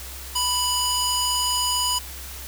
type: tone with band-pass filter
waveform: square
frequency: 987.8 Hz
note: B5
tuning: in tune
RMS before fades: -23 dBFS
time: 0.35-1.99 s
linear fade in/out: 10 ms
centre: 6600 Hz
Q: 0.79
effects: added 65 Hz sine -38 dBFS peak until 2.47 s + white hiss -38 dBFS RMS until 2.47 s